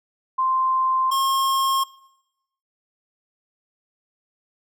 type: tone pair in turn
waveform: sine / square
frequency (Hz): 1044 / 1075.2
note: C6 / C6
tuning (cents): -4 / +47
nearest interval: minor second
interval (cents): 51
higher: second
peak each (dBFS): -18 / -19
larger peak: first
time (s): 0.38-1.11 / 1.11-1.84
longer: neither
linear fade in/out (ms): 10
effects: noise-tail reverb RT60 0.9 s tail -22 dB re dry